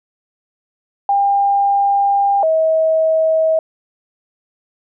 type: tone pair in turn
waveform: sine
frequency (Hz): 800 / 639.9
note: G5 / D#5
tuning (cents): +35 / +48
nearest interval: major third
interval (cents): 387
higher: first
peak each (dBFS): -11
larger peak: neither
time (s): 1.09-2.43 / 2.43-3.59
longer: first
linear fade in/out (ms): 2
effects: none